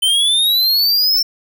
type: exponential sweep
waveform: square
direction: up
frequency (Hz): 3067 to 5420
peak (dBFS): -12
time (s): 0.02-1.23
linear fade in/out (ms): 10
effects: none